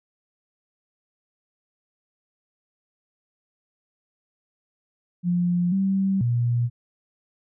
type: tone with pitch steps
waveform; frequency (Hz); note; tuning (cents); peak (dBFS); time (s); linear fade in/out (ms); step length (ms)
sine; 176 / 193.4 / 119.8; F3 / G3 / A#2; +14 / -23 / +48; -19; 5.23-6.7; 50; 490
effects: none